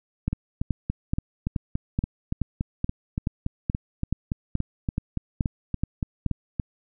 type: two click trains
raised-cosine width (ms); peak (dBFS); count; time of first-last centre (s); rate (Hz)
5; -11 / -13; 15 / 23; 0.28-6.263 / 0.33-6.598; 2.34 / 3.51
effects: none

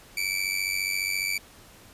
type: tone with amplitude modulation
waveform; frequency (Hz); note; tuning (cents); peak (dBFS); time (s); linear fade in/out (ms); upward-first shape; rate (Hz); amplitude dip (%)
sawtooth; 2315; D7; -25; -19; 0.17-1.38; 5; sine; 94.6; 80
effects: pink hiss -51 dBFS RMS until 1.93 s + resampled to 32000 Hz

